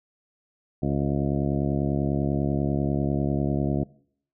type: harmonic tone with a mistuned harmonic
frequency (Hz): 70.1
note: C#2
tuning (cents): +20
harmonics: 1 / 2 / 3 / 4 / 5 / 6 / 7 / 8 / 9 / 10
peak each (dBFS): -32 / -26 / -28 / -29 / -31 / -39 / -42 / -41 / -36 / -40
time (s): 0.82-3.84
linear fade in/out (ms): 10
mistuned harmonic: 8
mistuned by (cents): -19
effects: noise-tail reverb RT60 0.6 s tail -22 dB re dry